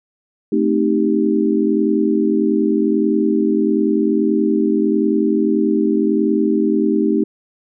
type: chord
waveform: sine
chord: A half-diminished seventh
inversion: none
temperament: equal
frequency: 220 / 261.6 / 311.1 / 392 Hz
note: A3 / C4 / Eb4 / G4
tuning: 0 / 0 / 0 / 0 cents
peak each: -18 / -22 / -17 / -19 dBFS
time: 0.52-7.24 s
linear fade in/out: 5 ms
effects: none